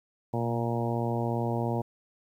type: harmonic tone with a mistuned harmonic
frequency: 117.2 Hz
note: A#2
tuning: 10 cents sharp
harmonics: 1 / 2 / 3 / 4 / 5 / 6 / 7 / 8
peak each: -30 / -33 / -35 / -36 / -37 / -38 / -38 / -39 dBFS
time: 0.33-1.82 s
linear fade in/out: 10 ms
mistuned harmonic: 1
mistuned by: +45 cents
effects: 10-bit